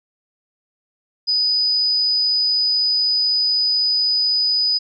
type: tone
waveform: sine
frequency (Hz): 4978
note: D#8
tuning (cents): 0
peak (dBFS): -15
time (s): 1.27-4.79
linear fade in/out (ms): 20
effects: none